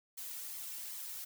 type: noise with flanger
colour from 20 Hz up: blue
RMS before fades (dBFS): -44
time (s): 0.17-1.25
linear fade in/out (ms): 10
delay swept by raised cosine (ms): 0.93 to 2.23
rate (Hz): 2.6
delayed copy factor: +0.5
effects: none